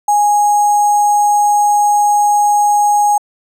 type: tone with sample-and-hold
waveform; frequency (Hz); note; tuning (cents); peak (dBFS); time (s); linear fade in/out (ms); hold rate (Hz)
sine; 827; G#5; -8; -8; 0.08-3.18; 5; 7350
effects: low-pass 12000 Hz 12 dB/octave